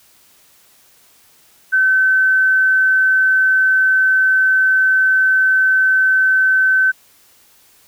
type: tone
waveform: sine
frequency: 1530 Hz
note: G6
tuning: 42 cents flat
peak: -10 dBFS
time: 1.72-6.92 s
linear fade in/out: 20 ms
effects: white hiss -51 dBFS RMS until 7.87 s